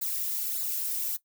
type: noise with flanger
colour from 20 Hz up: violet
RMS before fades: -31 dBFS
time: 0.01-1.17 s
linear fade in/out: 10 ms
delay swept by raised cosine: 0.33 to 2.63 ms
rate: 1.7 Hz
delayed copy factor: -0.8
effects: noise-tail reverb RT60 0.1 s tail -17 dB re dry